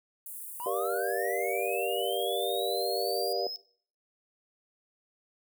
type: high-pass noise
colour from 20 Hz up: pink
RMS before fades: -42 dBFS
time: 0.26-3.33 s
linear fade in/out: 2 ms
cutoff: 8900 Hz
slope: 48 dB/octave
type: linear sweep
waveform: triangle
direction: up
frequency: 932.3 to 5200 Hz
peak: -34 dBFS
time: 0.6-3.56 s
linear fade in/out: 0 ms
type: chord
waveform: sine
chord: G minor seventh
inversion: none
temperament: equal with one note detuned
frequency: 392 / 478.2 / 587.3 / 698.5 Hz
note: G4 / Bb4 / D5 / F5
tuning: 0 / +44 / 0 / 0 cents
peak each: -34 dBFS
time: 0.66-3.47 s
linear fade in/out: 2 ms
effects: noise-tail reverb RT60 0.5 s tail -20 dB re dry